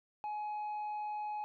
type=tone with tanh clipping; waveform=sine; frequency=842 Hz; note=G#5; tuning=24 cents sharp; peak=-37 dBFS; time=0.24-1.44 s; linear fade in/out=0 ms; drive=3 dB; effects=none